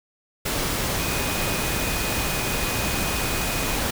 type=tone in noise; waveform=sine; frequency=2489 Hz; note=D#7; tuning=in tune; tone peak=-33 dBFS; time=0.99-3.76 s; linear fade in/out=10 ms; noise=pink; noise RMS=-25 dBFS; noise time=0.45-3.91 s; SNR=-11 dB; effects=none